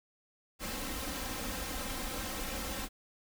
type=noise with comb filter; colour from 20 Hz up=pink; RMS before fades=-38 dBFS; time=0.59-2.89 s; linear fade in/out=50 ms; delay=3.8 ms; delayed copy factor=+0.75; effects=none